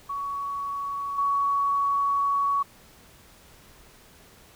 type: tone with level steps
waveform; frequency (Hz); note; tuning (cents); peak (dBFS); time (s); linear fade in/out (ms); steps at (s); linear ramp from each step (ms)
sine; 1122; C#6; +21; -28 / -21; 0.09-2.63; 10; 1.18; 5
effects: pink hiss -53 dBFS RMS until 4.55 s